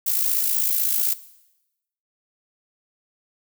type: noise with amplitude modulation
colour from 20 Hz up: violet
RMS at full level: -19 dBFS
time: 0.06-1.14 s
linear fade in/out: 10 ms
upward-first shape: sine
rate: 55.7 Hz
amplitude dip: 60%
effects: noise-tail reverb RT60 0.9 s tail -17 dB re dry